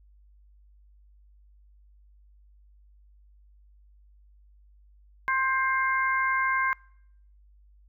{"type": "harmonic tone", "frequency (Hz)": 528, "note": "C5", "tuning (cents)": 16, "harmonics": [2, 3, 4], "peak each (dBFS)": [-26, -27, -30], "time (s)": [5.28, 6.73], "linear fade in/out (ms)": 0, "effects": ["noise-tail reverb RT60 0.7 s tail -25 dB re dry", "added 50 Hz sine -54 dBFS peak until 7.88 s"]}